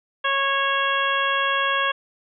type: harmonic tone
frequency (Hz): 550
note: C#5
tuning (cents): -14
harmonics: 1 / 2 / 3 / 4 / 5 / 6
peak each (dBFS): -29 / -23 / -24 / -33 / -28 / -28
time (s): 0.24-1.92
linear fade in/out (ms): 10
effects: none